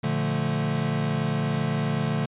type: chord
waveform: square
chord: Bb major seventh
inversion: none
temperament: equal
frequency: 116.54 / 146.83 / 174.61 / 220 Hz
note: Bb2 / D3 / F3 / A3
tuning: 0 / 0 / 0 / 0 cents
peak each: -33 / -27 / -32 / -30 dBFS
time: 0.03-2.26 s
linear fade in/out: 10 ms
effects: resampled to 8000 Hz